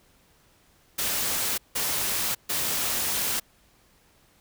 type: noise bursts at uneven times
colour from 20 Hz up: white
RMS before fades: -27 dBFS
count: 3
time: 0.98-1.58 / 1.75-2.35 / 2.49-3.4 s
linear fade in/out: 10 ms
effects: pink hiss -61 dBFS RMS until 4.4 s